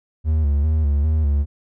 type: tone with vibrato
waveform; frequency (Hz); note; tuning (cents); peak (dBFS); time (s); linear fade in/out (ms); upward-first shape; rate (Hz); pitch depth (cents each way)
triangle; 74.8; D2; +32; -13; 0.24-1.46; 50; square; 2.5; 74
effects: none